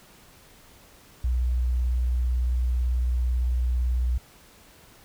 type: tone with vibrato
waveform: sine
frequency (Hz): 61.5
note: B1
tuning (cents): -7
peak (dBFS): -21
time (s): 1.24-4.18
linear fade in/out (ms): 5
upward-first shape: triangle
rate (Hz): 18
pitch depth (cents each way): 43
effects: pink hiss -53 dBFS RMS until 5.04 s